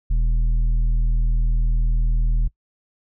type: tone with tanh clipping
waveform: sine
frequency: 40.02 Hz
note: D#1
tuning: 50 cents sharp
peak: -17 dBFS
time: 0.1-2.48 s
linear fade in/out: 10 ms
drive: 7 dB
effects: noise-tail reverb RT60 0.1 s tail -22 dB re dry